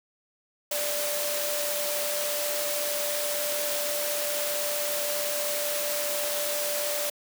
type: tone in noise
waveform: sine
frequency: 587.3 Hz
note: D5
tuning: in tune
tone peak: -31 dBFS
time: 0.71-7.1 s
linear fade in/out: 5 ms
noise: white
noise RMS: -30 dBFS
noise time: 0.71-7.1 s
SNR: -4 dB
effects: high-pass 300 Hz 12 dB/octave